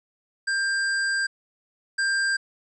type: tone pair in turn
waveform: square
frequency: 1590 / 1590 Hz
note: G6 / G6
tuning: +24 / +24 cents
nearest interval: unison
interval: 0 cents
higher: neither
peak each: -23 / -22 dBFS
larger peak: second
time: 0.47-1.27 / 1.98-2.37 s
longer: first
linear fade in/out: 10 ms
effects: resampled to 22050 Hz + 10-bit